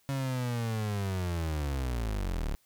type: linear sweep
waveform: 35% pulse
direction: down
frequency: 138.59 to 34 Hz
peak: -28 dBFS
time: 0.09-2.55 s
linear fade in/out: 0 ms
effects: white hiss -68 dBFS RMS until 2.65 s